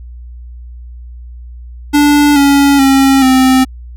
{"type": "tone with pitch steps", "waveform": "square", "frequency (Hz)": [291.6, 280.9, 270.5, 260.5], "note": ["D4", "C#4", "C#4", "C4"], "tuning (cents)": [-12, 23, -42, -7], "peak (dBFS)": -6, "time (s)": [1.93, 3.65], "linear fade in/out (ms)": 20, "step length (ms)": 430, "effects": ["added 60 Hz sine -27 dBFS peak until 3.96 s"]}